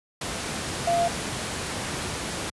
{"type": "tone in noise", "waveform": "sine", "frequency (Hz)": 687, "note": "F5", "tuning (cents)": -29, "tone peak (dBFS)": -20, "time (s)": [0.87, 1.08], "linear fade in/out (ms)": 5, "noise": "pink", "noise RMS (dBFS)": -30, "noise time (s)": [0.21, 2.5], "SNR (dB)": 7, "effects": ["high-pass 80 Hz 12 dB/octave", "resampled to 24000 Hz"]}